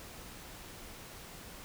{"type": "silence", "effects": ["pink hiss -49 dBFS RMS until 1.64 s"]}